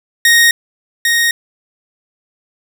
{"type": "tone with echo", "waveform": "sawtooth", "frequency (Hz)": 1864.7, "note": "A#6", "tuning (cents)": 0, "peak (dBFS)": -3, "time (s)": [0.25, 0.51], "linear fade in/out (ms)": 2, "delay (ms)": 800, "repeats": 1, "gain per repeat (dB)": -4, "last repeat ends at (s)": 1.31, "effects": []}